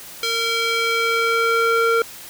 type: tone with band-pass filter sweep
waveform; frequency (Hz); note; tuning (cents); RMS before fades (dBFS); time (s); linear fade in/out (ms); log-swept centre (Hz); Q
square; 459.3; A#4; -26; -19; 0.23-2.02; 2; 3800 to 1100; 1.2
effects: white hiss -38 dBFS RMS until 2.29 s